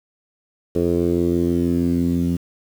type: tone with low-pass filter sweep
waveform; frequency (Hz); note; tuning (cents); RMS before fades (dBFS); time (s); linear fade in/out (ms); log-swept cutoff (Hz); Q
10% pulse; 86.2; F2; -22; -19; 0.75-2.37; 10; 440 to 220; 2.8
effects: 7-bit